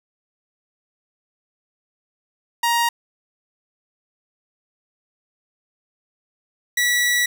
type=tone pair in turn; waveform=sawtooth; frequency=940 / 1945.2 Hz; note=A#5 / B6; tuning=+14 / -27 cents; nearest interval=octave + minor second; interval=1259 cents; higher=second; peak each=-13 dBFS; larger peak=neither; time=2.63-2.89 / 6.77-7.26 s; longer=second; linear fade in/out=5 ms; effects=9-bit